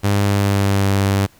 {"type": "tone with pitch glide", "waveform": "sawtooth", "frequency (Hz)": [100.9, 98.48], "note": ["G#2", "G2"], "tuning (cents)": [-49, 8], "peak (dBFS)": -10, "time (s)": [0.03, 1.27], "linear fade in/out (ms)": 20, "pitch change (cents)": -43, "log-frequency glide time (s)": [0.23, 0.84], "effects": ["pink hiss -51 dBFS RMS until 1.39 s"]}